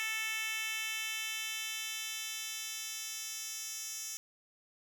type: tone with high-pass filter sweep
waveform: 10% pulse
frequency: 440 Hz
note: A4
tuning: in tune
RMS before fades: -39 dBFS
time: 0-4.17 s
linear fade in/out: 0 ms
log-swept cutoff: 2300 to 5500 Hz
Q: 1.7
effects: none